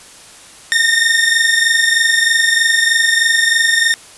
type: tone pair together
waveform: sawtooth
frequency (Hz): 1817 / 1840.2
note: A#6 / A#6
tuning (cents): -45 / -23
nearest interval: unison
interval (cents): 22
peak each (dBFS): -10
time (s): 0.72-3.94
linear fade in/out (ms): 0
effects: white hiss -39 dBFS RMS until 4.17 s + resampled to 24000 Hz